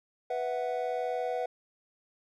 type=chord; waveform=triangle; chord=B suspended fourth; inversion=none; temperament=equal; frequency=493.9 / 659.3 / 740 Hz; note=B4 / E5 / F#5; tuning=0 / 0 / 0 cents; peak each=-31 / -34 / -32 dBFS; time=0.3-1.46 s; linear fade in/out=5 ms; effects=none